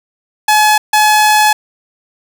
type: tone bursts at uneven times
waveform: sawtooth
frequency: 851 Hz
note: G#5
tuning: 42 cents sharp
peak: -3 dBFS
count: 2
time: 0.48-0.78 / 0.93-1.53 s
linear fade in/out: 5 ms
effects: 7-bit